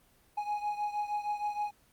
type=beating tone pair; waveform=triangle; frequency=830.6 / 837 Hz; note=G#5 / G#5; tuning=0 / +13 cents; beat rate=6.4 Hz; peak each=-31 / -35 dBFS; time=0.37-1.71 s; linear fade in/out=10 ms; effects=pink hiss -65 dBFS RMS until 1.92 s + Opus 24 kbps

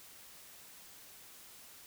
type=silence; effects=white hiss -55 dBFS RMS until 1.86 s

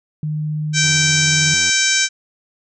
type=tone; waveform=sine; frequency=152.6 Hz; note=D#3; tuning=33 cents flat; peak=-19 dBFS; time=0.23-1.54 s; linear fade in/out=2 ms
type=harmonic tone; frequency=777 Hz; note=G5; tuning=16 cents flat; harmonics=2 / 3 / 4 / 5 / 6 / 7 / 8 / 9 / 10; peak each=-20 / -21 / -25 / -23 / -28 / -21 / -20 / -23 / -27 dBFS; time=0.73-2.09 s; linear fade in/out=50 ms
type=tone with pitch glide; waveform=15% pulse; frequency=86.4 to 86.95 Hz; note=F2 to F2; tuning=-18 to -7 cents; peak=-25 dBFS; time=0.83-1.7 s; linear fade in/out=5 ms; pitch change=+11 cents; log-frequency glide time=0.95-1.21 s
effects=none

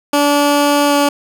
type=tone with pitch glide; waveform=15% pulse; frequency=288.9 to 286.9 Hz; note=D4 to D4; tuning=-28 to -40 cents; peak=-4 dBFS; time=0.13-1.09 s; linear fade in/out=5 ms; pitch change=-12 cents; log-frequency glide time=0.87-0.94 s; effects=none

